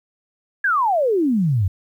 sine exponential sweep, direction down, 1690 to 87.31 Hz, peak -15 dBFS, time 0.64-1.68 s, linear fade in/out 5 ms, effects 9-bit

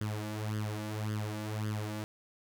sawtooth tone with flanger, 106.7 Hz, G#2, 47 cents sharp, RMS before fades -36 dBFS, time 0.01-2.04 s, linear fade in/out 0 ms, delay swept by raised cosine 0.61 to 3.51 ms, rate 1.8 Hz, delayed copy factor +0.75, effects none

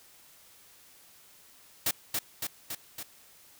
white noise with echo, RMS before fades -27 dBFS, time 1.86-1.91 s, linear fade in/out 5 ms, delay 280 ms, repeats 4, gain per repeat -3 dB, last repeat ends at 3.03 s, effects white hiss -57 dBFS RMS until 3.59 s

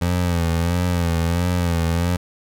25% pulse tone with vibrato, 86 Hz, F2, 26 cents flat, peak -14 dBFS, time 0.01-2.17 s, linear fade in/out 10 ms, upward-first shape sine, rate 1.5 Hz, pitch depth 66 cents each way, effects none

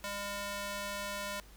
square tone with high-pass filter, 202.1 Hz, G#3, 47 cents flat, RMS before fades -39 dBFS, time 0.04-1.4 s, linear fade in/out 0 ms, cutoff 680 Hz, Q 0.61, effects added 50 Hz sine -54 dBFS peak until 1.56 s + pink hiss -59 dBFS RMS until 1.56 s

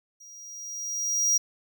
square tone with level ramp, 5730 Hz, F8, 44 cents sharp, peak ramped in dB -47 to -19 dBFS, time 0.2-1.38 s, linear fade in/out 10 ms, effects none

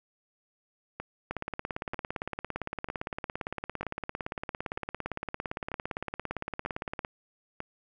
two click trains, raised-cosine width 0.5 ms, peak -21 / -18 dBFS, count 8 / 102, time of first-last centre 1-7.604 / 1.31-7.049 s, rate 1.06 / 17.6 Hz, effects none

